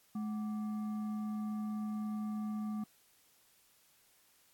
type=tone with frequency modulation; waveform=sine; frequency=213 Hz; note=G#3; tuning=44 cents sharp; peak=-35 dBFS; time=0.15-2.84 s; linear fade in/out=5 ms; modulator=958 Hz; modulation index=0.27; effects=white hiss -68 dBFS RMS until 4.53 s + AAC 64 kbps